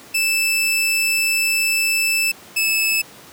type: tone pair in turn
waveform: sawtooth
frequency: 2637 / 2613 Hz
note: E7 / E7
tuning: 0 / -16 cents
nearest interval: unison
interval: 16 cents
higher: first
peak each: -13 dBFS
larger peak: neither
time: 0.14-2.32 / 2.56-3.02 s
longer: first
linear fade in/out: 10 ms
effects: pink hiss -42 dBFS RMS until 3.32 s + high-pass 150 Hz 12 dB/octave